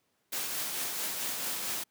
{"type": "noise with tremolo", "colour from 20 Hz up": "white", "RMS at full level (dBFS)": -33, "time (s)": [0.32, 1.84], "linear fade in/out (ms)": 10, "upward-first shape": "triangle", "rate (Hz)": 4.5, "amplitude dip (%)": 35, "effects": ["pink hiss -75 dBFS RMS until 1.9 s", "high-pass 150 Hz 12 dB/octave"]}